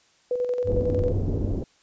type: tone with tremolo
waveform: sine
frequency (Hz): 493.9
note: B4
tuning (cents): 0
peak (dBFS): -21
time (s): 0.31-1.12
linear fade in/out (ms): 2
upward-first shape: square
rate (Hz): 11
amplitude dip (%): 45
type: tone with vibrato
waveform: triangle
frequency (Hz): 94.9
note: F#2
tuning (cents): +44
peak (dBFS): -26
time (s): 0.64-1.55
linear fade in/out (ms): 20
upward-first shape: sine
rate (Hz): 2.6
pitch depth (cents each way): 21
type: low-pass noise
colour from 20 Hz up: pink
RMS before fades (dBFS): -27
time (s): 0.68-1.64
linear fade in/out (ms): 10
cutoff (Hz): 480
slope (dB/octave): 24
effects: white hiss -61 dBFS RMS until 1.82 s + resampled to 16000 Hz

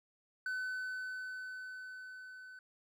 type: tone with level ramp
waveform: triangle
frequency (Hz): 1511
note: F#6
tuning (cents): +36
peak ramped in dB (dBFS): -33 to -48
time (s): 0.46-2.59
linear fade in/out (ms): 2
effects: none

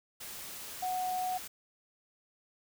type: tone in noise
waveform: sine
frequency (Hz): 737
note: F#5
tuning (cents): -7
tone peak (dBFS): -31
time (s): 0.82-1.38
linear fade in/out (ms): 10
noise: white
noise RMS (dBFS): -44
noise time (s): 0.2-1.48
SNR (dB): +10
effects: none

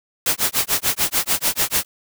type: noise with tremolo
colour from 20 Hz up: white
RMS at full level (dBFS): -17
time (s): 0.26-1.85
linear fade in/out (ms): 2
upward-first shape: sine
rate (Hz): 6.8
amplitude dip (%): 100
effects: none

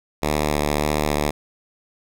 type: tone with vibrato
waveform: 5% pulse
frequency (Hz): 74.6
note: D2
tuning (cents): +28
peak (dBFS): -8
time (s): 0.22-1.31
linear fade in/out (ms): 10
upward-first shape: square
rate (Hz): 1.7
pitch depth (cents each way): 13
effects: none

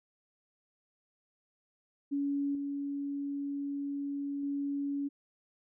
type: tone with level steps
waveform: sine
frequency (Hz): 282.2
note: C#4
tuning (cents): +31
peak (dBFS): -29 / -33 / -31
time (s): 2.11-5.09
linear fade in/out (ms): 20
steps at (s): 2.55 / 4.43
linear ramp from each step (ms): 2
effects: none

